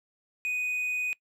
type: tone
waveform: triangle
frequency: 2489 Hz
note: D#7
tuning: in tune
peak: -26 dBFS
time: 0.45-1.13 s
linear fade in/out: 0 ms
effects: noise-tail reverb RT60 0.1 s tail -22 dB re dry